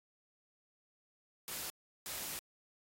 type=noise bursts at uneven times; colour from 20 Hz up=white; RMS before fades=-42 dBFS; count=2; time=1.48-1.7 / 2.06-2.39 s; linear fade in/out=0 ms; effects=AAC 48 kbps